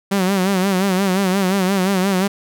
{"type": "tone with vibrato", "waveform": "sawtooth", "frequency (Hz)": 190.8, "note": "G3", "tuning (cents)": -47, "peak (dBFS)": -11, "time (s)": [0.11, 2.28], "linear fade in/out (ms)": 10, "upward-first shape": "sine", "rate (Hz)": 5.7, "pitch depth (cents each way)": 87, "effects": []}